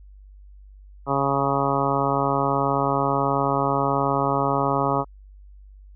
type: harmonic tone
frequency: 138.59 Hz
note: C#3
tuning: in tune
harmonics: 1 / 2 / 3 / 4 / 5 / 6 / 7 / 8 / 9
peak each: -28 / -28 / -28 / -28 / -28 / -28 / -28 / -28 / -28 dBFS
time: 1.06-5.05 s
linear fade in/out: 50 ms
effects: added 49 Hz sine -43 dBFS peak until 5.95 s